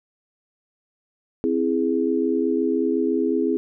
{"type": "chord", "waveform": "sine", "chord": "C augmented", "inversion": "none", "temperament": "equal", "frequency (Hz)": [261.6, 329.6, 415.3], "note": ["C4", "E4", "G#4"], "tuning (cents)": [0, 0, 0], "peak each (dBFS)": -23, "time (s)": [1.44, 3.57], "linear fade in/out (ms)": 0, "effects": []}